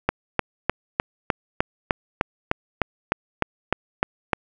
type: click train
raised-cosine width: 0.5 ms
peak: -3 dBFS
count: 15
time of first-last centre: 0.09-4.332 s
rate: 3.3 Hz
effects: none